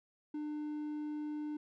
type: tone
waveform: triangle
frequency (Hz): 300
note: D4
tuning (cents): +37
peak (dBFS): -35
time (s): 0.34-1.57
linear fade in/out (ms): 5
effects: none